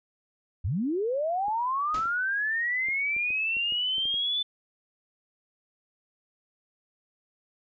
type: linear sweep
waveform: sine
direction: up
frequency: 69.3 to 3520 Hz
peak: -25 dBFS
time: 0.64-4.43 s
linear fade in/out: 10 ms
type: clicks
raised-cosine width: 2 ms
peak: -34 dBFS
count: 11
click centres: 1.483 / 1.991 / 2.057 / 2.886 / 3.165 / 3.305 / 3.568 / 3.723 / 3.982 / 4.055 / 4.142 s
type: noise with exponential decay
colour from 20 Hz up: pink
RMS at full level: -36 dBFS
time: 1.94-2.2 s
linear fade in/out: 5 ms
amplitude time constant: 56 ms
effects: resampled to 16000 Hz